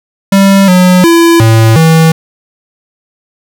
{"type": "tone with pitch steps", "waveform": "square", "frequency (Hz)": [195.8, 181.8, 336.1, 112.3, 161.8], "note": ["G3", "F#3", "E4", "A2", "E3"], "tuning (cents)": [-2, -30, 34, 36, -32], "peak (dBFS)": -3, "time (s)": [0.32, 2.12], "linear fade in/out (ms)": 5, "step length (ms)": 360, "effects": []}